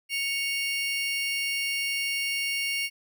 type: tone pair together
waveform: 35% pulse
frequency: 2213 / 2794 Hz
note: C#7 / F7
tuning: -3 / 0 cents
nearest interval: major third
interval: 403 cents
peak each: -28 dBFS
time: 0.09-2.9 s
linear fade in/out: 50 ms
effects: none